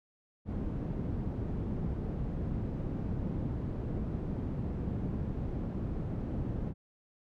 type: low-pass noise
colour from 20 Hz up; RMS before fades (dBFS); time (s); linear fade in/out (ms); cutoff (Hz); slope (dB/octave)
white; -35; 0.45-6.74; 50; 190; 12
effects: none